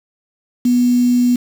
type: tone with quantisation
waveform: sine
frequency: 245.3 Hz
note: B3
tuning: 12 cents flat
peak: -10 dBFS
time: 0.65-1.36 s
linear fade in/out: 5 ms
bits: 5
effects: none